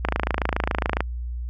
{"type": "click train", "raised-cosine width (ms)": 0.5, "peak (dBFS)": -6, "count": 27, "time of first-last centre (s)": [0.05, 1.006], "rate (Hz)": 27.2, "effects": ["added 60 Hz sine -27 dBFS peak until 1.49 s"]}